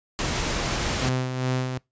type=noise; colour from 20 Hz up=pink; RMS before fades=-26 dBFS; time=0.19-1.09 s; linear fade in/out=0 ms
type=tone with tremolo; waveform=sawtooth; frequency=128.3 Hz; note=C3; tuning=34 cents flat; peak=-18 dBFS; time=1.02-1.78 s; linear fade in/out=2 ms; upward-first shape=sine; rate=2.5 Hz; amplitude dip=50%
effects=noise-tail reverb RT60 0.2 s tail -24 dB re dry + resampled to 16000 Hz